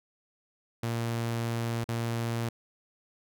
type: tone with dropouts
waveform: sawtooth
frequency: 116.3 Hz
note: A#2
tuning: 4 cents flat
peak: -25 dBFS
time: 0.83-2.49 s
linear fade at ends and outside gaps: 5 ms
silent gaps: 1.842-1.887 s
effects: none